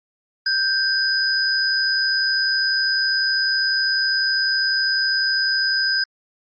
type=tone pair together; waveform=sine; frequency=1568 / 4984 Hz; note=G6 / D#8; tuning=0 / +2 cents; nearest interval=octave + minor sixth; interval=2002 cents; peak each=-20 dBFS; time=0.46-6.04 s; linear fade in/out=5 ms; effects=Opus 48 kbps